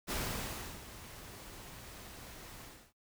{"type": "noise with ADSR envelope", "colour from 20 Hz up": "pink", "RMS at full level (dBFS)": -36, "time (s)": [0.07, 2.93], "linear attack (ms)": 37, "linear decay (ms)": 690, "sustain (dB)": -14, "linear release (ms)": 300, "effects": ["noise-tail reverb RT60 0.1 s tail -18 dB re dry"]}